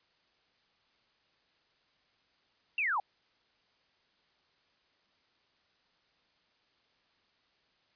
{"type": "linear sweep", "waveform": "sine", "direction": "down", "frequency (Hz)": [2766, 740], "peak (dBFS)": -28, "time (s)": [2.78, 3], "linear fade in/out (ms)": 2, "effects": ["white hiss -71 dBFS RMS until 7.95 s", "resampled to 11025 Hz"]}